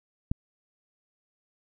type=click; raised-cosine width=5 ms; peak=-14 dBFS; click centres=0.315 s; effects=none